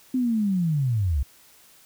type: linear sweep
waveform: sine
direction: down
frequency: 261.6 to 61.9 Hz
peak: -20 dBFS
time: 0.14-1.23 s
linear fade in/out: 5 ms
effects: white hiss -54 dBFS RMS until 1.85 s